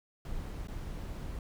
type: noise with dropouts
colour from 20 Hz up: brown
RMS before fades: -39 dBFS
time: 0.25-1.39 s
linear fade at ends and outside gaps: 2 ms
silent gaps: 0.673-0.683 s
effects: none